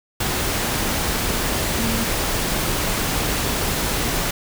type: tone in noise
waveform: sine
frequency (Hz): 227.5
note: A#3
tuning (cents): -42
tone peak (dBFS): -24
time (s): 1.78-2.04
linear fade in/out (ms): 5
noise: pink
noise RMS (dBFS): -22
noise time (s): 0.2-4.31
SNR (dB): -5
effects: none